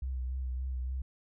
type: tone with vibrato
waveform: sine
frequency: 64 Hz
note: C2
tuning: 38 cents flat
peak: -32 dBFS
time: 0.02-1.02 s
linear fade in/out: 5 ms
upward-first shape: sine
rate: 3.5 Hz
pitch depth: 38 cents each way
effects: none